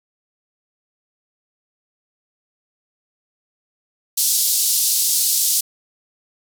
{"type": "band-pass noise", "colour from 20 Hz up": "white", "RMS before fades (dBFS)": -18, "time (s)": [4.17, 5.61], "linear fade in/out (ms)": 10, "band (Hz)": [4200, 14000], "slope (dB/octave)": 24, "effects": []}